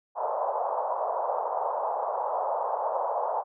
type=band-pass noise; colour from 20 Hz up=white; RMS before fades=-29 dBFS; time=0.15-3.44 s; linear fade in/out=50 ms; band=520 to 1000 Hz; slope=48 dB/octave; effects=none